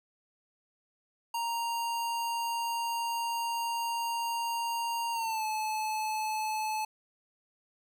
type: tone with pitch glide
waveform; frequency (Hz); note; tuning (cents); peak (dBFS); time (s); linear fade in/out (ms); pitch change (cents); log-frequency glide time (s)
square; 932.3 to 864.9; A#5 to A5; 0 to -30; -31; 1.34-6.85; 5; -130; 5.12-5.45
effects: none